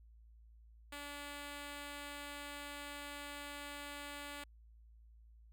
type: tone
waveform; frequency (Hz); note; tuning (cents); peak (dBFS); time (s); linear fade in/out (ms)
5% pulse; 288.1; D4; -33; -34; 0.92-4.44; 5
effects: added 56 Hz sine -58 dBFS peak until 5.52 s